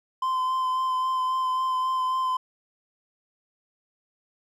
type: tone with vibrato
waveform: triangle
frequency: 1032 Hz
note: C6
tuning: 24 cents flat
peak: -21 dBFS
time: 0.22-2.37 s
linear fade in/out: 5 ms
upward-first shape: sine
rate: 3.7 Hz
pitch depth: 15 cents each way
effects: none